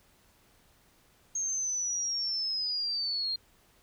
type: linear sweep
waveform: sine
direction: down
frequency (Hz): 6470 to 4186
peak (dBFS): -29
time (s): 1.35-3.36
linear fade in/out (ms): 5
effects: pink hiss -64 dBFS RMS until 3.82 s